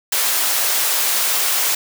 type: high-pass noise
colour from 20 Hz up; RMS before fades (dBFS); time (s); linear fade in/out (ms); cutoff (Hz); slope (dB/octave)
white; -18; 0.12-1.75; 5; 510; 12
effects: none